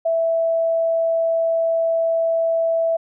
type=tone; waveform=sine; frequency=659.3 Hz; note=E5; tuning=in tune; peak=-16 dBFS; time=0.05-2.97 s; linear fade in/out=10 ms; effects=none